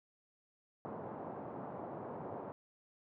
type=band-pass noise; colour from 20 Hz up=white; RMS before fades=-45 dBFS; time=0.85-2.52 s; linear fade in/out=0 ms; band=110 to 880 Hz; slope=24 dB/octave; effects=none